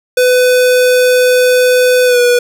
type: tone with pitch glide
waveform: square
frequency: 501 to 487.6 Hz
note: B4 to B4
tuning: +25 to -22 cents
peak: -7 dBFS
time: 0.17-2.39 s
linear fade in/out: 5 ms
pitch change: -47 cents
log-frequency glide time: 2.05-2.19 s
effects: none